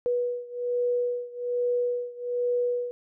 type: beating tone pair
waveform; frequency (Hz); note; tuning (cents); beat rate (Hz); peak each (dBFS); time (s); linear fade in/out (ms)
sine; 487.3 / 488.5; B4 / B4; -23 / -19; 1.2; -27 / -29; 0.06-2.91; 0
effects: none